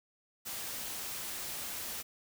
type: noise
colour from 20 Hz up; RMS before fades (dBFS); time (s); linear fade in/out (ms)
white; -40; 0.45-2.03; 20
effects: none